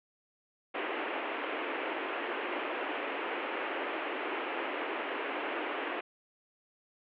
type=band-pass noise; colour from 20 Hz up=pink; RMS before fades=-36 dBFS; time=0.74-6.01 s; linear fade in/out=10 ms; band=290 to 2900 Hz; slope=48 dB/octave; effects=none